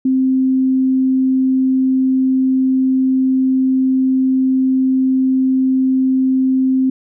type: tone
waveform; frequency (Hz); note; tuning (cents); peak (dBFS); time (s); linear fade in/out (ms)
sine; 261.6; C4; 0; -11; 0.05-6.9; 5
effects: none